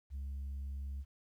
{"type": "tone", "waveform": "sine", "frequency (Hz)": 68.7, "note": "C#2", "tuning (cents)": -15, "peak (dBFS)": -36, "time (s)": [0.1, 1.05], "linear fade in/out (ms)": 50, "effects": ["tanh soft clip ceiling -37 dBFS", "12-bit"]}